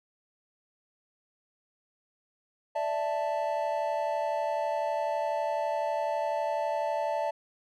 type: chord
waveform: triangle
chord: D suspended second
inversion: none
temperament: equal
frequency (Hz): 587.3 / 659.3 / 880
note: D5 / E5 / A5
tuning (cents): 0 / 0 / 0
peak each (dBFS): -30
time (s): 2.75-7.31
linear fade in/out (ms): 10
effects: none